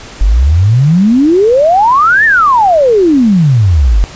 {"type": "exponential two-way sweep", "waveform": "sine", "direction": "up then down", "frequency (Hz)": [44.69, 1849, 44.69], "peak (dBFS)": -4, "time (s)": [0.21, 4.04], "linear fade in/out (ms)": 0, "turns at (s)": 2.25, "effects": ["pink hiss -30 dBFS RMS until 4.15 s", "resampled to 16000 Hz"]}